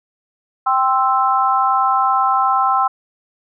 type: chord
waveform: sine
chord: C major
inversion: second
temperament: equal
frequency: 784 / 1046.5 / 1318.5 Hz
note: G5 / C6 / E6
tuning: 0 / 0 / 0 cents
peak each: -17 dBFS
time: 0.66-2.88 s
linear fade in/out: 10 ms
effects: none

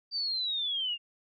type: linear sweep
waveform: sine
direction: down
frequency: 4680 to 2766 Hz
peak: -29 dBFS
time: 0.11-0.98 s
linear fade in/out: 50 ms
effects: none

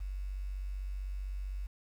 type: tone with quantisation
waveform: sine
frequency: 47.82 Hz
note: G1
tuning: 42 cents flat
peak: -35 dBFS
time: 0-1.67 s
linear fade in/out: 10 ms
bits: 10
effects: none

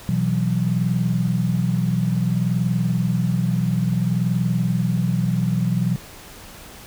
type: chord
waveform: sine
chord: B suspended fourth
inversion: none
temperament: just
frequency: 123.47 / 164.63 / 185.21 Hz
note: B2 / E3 / F#3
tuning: 0 / -2 / +2 cents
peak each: -22 dBFS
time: 0.09-5.96 s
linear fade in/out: 0 ms
effects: pink hiss -41 dBFS RMS until 6.86 s

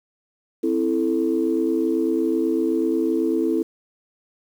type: chord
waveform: sine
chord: A minor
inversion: first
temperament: equal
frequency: 261.6 / 329.6 / 440 Hz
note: C4 / E4 / A4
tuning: 0 / 0 / 0 cents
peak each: -24 / -20 / -24 dBFS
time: 0.63-3.63 s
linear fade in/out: 10 ms
effects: tanh soft clip ceiling -9 dBFS + 8-bit

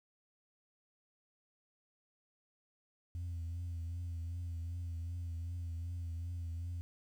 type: tone with vibrato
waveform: sine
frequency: 85.4 Hz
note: F2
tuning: 38 cents flat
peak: -36 dBFS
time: 3.15-6.81 s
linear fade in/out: 0 ms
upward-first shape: triangle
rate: 2.6 Hz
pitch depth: 54 cents each way
effects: tanh soft clip ceiling -36 dBFS + 11-bit

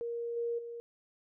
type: tone with level steps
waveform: sine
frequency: 469.5 Hz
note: A#4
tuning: 12 cents sharp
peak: -34 / -31 / -40 dBFS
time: 0.01-0.8 s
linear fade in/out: 0 ms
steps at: 0.36 / 0.58 s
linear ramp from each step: 10 ms
effects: none

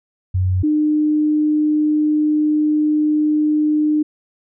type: tone pair in turn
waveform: sine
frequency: 92.5 / 303.1 Hz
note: F#2 / D#4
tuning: 0 / -45 cents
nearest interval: octave + major sixth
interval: 2055 cents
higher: second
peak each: -14 / -13 dBFS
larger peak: second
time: 0.34-0.63 / 0.63-4.03 s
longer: second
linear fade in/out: 10 ms
effects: none

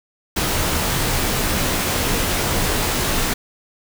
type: noise with comb filter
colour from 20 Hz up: pink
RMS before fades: -20 dBFS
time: 0.36-3.34 s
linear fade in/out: 10 ms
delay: 18 ms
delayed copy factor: -0.55
effects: none

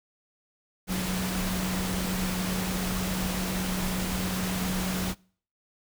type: tone in noise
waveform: sine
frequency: 185 Hz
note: F#3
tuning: in tune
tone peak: -29 dBFS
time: 0.87-5.15 s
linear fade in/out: 50 ms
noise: pink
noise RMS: -32 dBFS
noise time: 0.87-5.15 s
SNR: 0 dB
effects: noise-tail reverb RT60 0.5 s tail -25 dB re dry

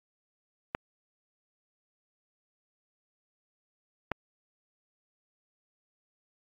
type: clicks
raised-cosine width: 0.5 ms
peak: -14 dBFS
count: 2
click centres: 0.749 / 4.117 s
effects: AAC 64 kbps

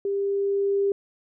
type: tone with level ramp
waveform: sine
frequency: 398 Hz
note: G4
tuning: 26 cents sharp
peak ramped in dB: -23 to -19 dBFS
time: 0.05-0.92 s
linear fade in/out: 2 ms
effects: none

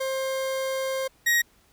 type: tone pair in turn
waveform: 40% pulse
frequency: 530 / 1888.7 Hz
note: C5 / A#6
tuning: +22 / +22 cents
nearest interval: octave + minor seventh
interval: 2200 cents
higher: second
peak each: -25 / -18 dBFS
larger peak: second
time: 0-1.08 / 1.26-1.42 s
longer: first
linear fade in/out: 10 ms
effects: pink hiss -61 dBFS RMS until 1.72 s

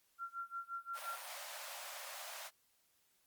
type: tone with tremolo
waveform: sine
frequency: 1373 Hz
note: F6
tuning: 30 cents flat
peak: -39 dBFS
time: 0.18-1.22 s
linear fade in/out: 50 ms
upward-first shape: sine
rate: 5.7 Hz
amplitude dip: 95%
type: high-pass noise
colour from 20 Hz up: pink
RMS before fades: -48 dBFS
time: 0.93-2.51 s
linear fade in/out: 50 ms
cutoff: 550 Hz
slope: 96 dB/octave
effects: white hiss -75 dBFS RMS until 3.26 s + Opus 48 kbps

